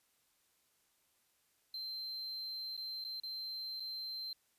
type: tone with dropouts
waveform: triangle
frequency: 4119 Hz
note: C8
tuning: 28 cents flat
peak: -39 dBFS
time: 1.74-4.33 s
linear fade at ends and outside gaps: 2 ms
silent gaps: 2.767-2.776 / 3.041-3.048 / 3.2-3.234 / 3.798-3.803 s
effects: white hiss -75 dBFS RMS until 4.58 s + resampled to 32000 Hz